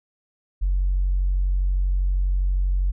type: tone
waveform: sine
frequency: 46.25 Hz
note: F#1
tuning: in tune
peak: -17 dBFS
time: 0.61-2.92 s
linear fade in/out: 20 ms
effects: tanh soft clip ceiling -14 dBFS